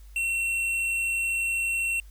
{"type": "tone with tanh clipping", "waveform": "sine", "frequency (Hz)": 2718, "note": "F7", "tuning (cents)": -48, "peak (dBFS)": -26, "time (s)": [0.16, 2], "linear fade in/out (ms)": 2, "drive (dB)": 11, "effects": ["added 50 Hz sine -44 dBFS peak until 2.1 s", "white hiss -61 dBFS RMS until 2.1 s"]}